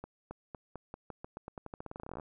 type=accelerating click train; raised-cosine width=1 ms; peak=-28 dBFS; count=26; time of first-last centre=0.04-2.198 s; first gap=270 ms; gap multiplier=0.88; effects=none